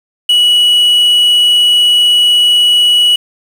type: tone with quantisation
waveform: triangle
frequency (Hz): 2931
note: F#7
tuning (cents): -17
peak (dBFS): -4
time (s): 0.29-3.16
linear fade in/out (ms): 5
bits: 5
effects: none